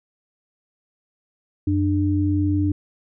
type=tone pair together; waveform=sine; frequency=92.5 / 298.1 Hz; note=F#2 / D4; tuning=0 / +26 cents; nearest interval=octave + minor sixth; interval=2026 cents; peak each=-20 dBFS; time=1.67-2.72 s; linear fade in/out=5 ms; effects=none